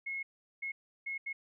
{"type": "tone bursts at uneven times", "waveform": "sine", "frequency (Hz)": 2170, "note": "C#7", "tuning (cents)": -37, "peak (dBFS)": -35, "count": 4, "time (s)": [[0.06, 0.23], [0.62, 0.72], [1.06, 1.18], [1.26, 1.33]], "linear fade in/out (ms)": 10, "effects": []}